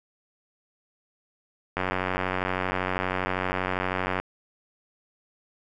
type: click train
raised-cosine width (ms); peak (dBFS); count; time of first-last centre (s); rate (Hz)
0.5; -11; 226; 1.77-4.2; 92.6
effects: none